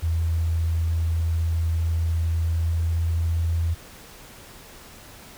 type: tone with pitch glide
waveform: sine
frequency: 82.41 to 83.18 Hz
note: E2 to E2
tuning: 0 to +16 cents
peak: -20 dBFS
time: 0.02-3.75 s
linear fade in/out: 20 ms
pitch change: +16 cents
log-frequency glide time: 2.15-3.24 s
effects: pink hiss -45 dBFS RMS until 5.37 s